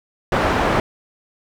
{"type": "low-pass noise", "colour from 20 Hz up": "white", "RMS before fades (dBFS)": -18, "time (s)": [0.32, 0.8], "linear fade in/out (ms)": 2, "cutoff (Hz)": 1100, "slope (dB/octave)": 12, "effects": []}